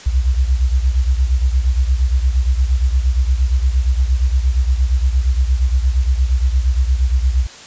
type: beating tone pair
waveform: sine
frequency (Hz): 61.74 / 70.34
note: B1 / C#2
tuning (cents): 0 / +26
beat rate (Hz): 8.6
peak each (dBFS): -13 / -18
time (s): 0.06-7.47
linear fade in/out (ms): 10
effects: white hiss -37 dBFS RMS until 7.66 s + resampled to 16000 Hz